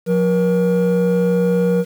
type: tone pair together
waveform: triangle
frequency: 178.7 / 476.1 Hz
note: F3 / A#4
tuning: +40 / +37 cents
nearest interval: octave + perfect fourth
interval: 1697 cents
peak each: -13 dBFS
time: 0.06-1.85 s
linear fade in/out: 50 ms
effects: tanh soft clip ceiling -7 dBFS + 7-bit